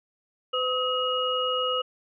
sine tone cluster, 507 / 1271 / 2882 Hz, B4 / D#6 / F#7, +45 / +36 / -46 cents, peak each -28 dBFS, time 0.53-1.82 s, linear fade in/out 10 ms, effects none

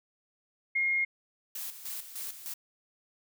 sine tone, 2140 Hz, C7, 38 cents sharp, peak -25 dBFS, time 0.75-1.05 s, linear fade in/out 10 ms
blue noise with tremolo, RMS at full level -38 dBFS, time 1.55-2.54 s, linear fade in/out 5 ms, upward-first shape square, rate 3.3 Hz, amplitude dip 65%
effects none

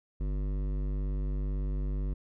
sine tone with hard clipping, 49 Hz, G1, in tune, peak -31 dBFS, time 0.2-2.14 s, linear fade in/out 10 ms, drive 14 dB, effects none

